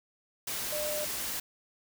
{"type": "tone in noise", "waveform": "sine", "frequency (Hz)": 601, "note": "D5", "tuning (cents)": 40, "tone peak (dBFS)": -33, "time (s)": [0.72, 1.05], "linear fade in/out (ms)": 5, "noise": "white", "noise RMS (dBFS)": -35, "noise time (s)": [0.47, 1.4], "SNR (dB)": -1, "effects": []}